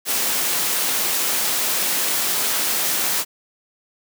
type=high-pass noise; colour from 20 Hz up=white; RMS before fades=-21 dBFS; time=0.05-3.25 s; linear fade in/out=50 ms; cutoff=200 Hz; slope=12 dB/octave; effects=none